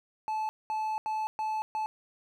triangle tone bursts at uneven times, 868 Hz, A5, 24 cents flat, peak -27 dBFS, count 5, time 0.28-0.49 / 0.7-0.98 / 1.06-1.27 / 1.39-1.62 / 1.75-1.86 s, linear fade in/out 0 ms, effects none

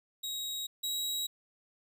sawtooth tone pair in turn, 3806 / 3846 Hz, A#7 / B7, +35 / -47 cents, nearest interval unison, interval 18 cents, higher second, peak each -32 / -29 dBFS, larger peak second, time 0.23-0.67 / 0.83-1.27 s, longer neither, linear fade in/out 10 ms, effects none

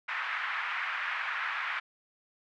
white band-pass noise, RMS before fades -34 dBFS, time 0.08-1.8 s, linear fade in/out 10 ms, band 1100 to 2100 Hz, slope 24 dB/octave, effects none

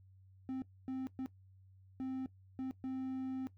triangle tone bursts at uneven times, 261.6 Hz, C4, in tune, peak -35 dBFS, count 6, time 0.49-0.62 / 0.88-1.07 / 1.19-1.26 / 2-2.26 / 2.59-2.71 / 2.84-3.47 s, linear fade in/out 0 ms, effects noise-tail reverb RT60 0.1 s tail -17 dB re dry + added 95 Hz sine -59 dBFS peak until 3.57 s

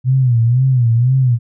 sine tone with vibrato, 123.47 Hz, B2, in tune, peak -9 dBFS, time 0.04-1.39 s, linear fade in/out 50 ms, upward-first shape sine, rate 2 Hz, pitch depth 130 cents each way, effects none

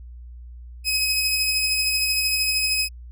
sawtooth tone pair together, 2540 / 5067 Hz, D#7 / D#8, +35 / +31 cents, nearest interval octave, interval 1196 cents, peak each -20 dBFS, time 0.84-2.89 s, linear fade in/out 50 ms, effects added 60 Hz sine -37 dBFS peak until 3.11 s

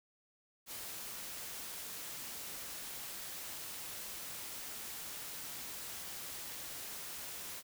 white noise, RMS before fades -45 dBFS, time 0.66-7.63 s, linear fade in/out 50 ms, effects none

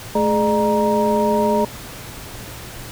sine tone cluster, 216.2 / 419.3 / 603 / 939 Hz, A3 / G#4 / D5 / A#5, -30 / +17 / +46 / +12 cents, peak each -20 dBFS, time 0.15-1.65 s, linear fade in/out 5 ms, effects added 120 Hz sine -41 dBFS peak until 2.91 s + pink hiss -35 dBFS RMS until 2.91 s

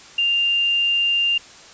sine tone, 2794 Hz, F7, in tune, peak -16 dBFS, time 0.18-1.38 s, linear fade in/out 5 ms, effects white hiss -43 dBFS RMS until 1.73 s + resampled to 16000 Hz

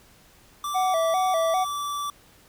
square tone with pitch glide, 1171 to 1160.2 Hz, D6 to D6, -5 to -21 cents, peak -28 dBFS, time 0.64-2.1 s, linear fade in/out 2 ms, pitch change -16 cents, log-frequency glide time 0.8-0.9 s
triangle tone with vibrato, 698.5 Hz, F5, in tune, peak -19 dBFS, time 0.74-1.65 s, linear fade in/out 20 ms, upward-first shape square, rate 2.5 Hz, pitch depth 110 cents each way
effects pink hiss -55 dBFS RMS until 2.48 s

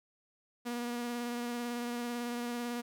sawtooth tone with vibrato, 240 Hz, B3, 49 cents flat, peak -31 dBFS, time 0.65-2.82 s, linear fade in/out 20 ms, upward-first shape triangle, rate 18 Hz, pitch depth 21 cents each way, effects none

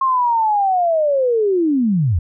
sine linear sweep, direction down, 1078 to 73.42 Hz, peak -13 dBFS, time 0.01-2.19 s, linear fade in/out 5 ms, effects none

